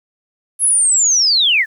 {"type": "linear sweep", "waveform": "sine", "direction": "down", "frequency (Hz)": [10840, 1660], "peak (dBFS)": -10, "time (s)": [0.59, 1.66], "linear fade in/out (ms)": 50, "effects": ["8-bit"]}